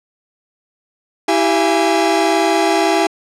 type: tone cluster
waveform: 45% pulse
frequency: 326.3 / 387.9 / 679 / 828 Hz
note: E4 / G4 / F5 / G#5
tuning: -18 / -18 / -49 / -5 cents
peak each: -18 dBFS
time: 1.28-3.07 s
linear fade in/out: 5 ms
effects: low-pass 8000 Hz 12 dB/octave